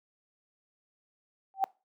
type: tone with exponential growth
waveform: sine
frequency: 774 Hz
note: G5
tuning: 22 cents flat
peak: -19 dBFS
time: 1.54-1.64 s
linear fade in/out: 0 ms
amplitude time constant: 21 ms
effects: noise-tail reverb RT60 0.3 s tail -23 dB re dry + high-pass 300 Hz 12 dB/octave